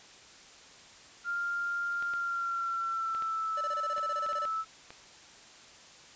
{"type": "tone with pitch glide", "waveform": "sine", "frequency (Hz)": [1396.9, 1310.9], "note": ["F6", "E6"], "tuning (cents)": [0, -10], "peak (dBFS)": -30, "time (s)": [1.24, 4.65], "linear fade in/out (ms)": 50, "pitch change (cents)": -110, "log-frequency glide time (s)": [2.09, 3.54]}
{"type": "clicks", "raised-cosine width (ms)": 0.3, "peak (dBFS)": -29, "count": 9, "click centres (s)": [2.025, 2.137, 3.149, 3.223, 3.981, 4.264, 4.331, 4.453, 4.905]}
{"type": "tone bursts", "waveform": "square", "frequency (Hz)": 587.3, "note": "D5", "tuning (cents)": 0, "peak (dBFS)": -38, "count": 14, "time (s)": [3.57, 4.455], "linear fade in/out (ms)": 5, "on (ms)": 40, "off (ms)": 25}
{"effects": ["white hiss -53 dBFS RMS until 6.15 s", "resampled to 16000 Hz"]}